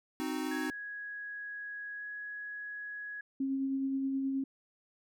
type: chord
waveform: square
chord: C diminished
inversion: none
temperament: equal with one note detuned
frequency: 261.6 / 310.2 / 370 Hz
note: C4 / Eb4 / Gb4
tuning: 0 / -5 / 0 cents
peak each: -38 / -37 / -42 dBFS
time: 0.2-0.7 s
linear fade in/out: 0 ms
type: tone with pitch glide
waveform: sine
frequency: 1664 to 1673.6 Hz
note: G#6 to G#6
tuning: +3 to +13 cents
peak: -39 dBFS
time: 0.51-3.21 s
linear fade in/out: 5 ms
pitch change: +10 cents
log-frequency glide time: 1.97-2.03 s
type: tone with tremolo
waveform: sine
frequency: 270 Hz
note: C#4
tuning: 45 cents flat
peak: -29 dBFS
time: 3.4-4.44 s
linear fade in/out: 5 ms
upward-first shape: sine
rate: 9.5 Hz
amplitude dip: 25%
effects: none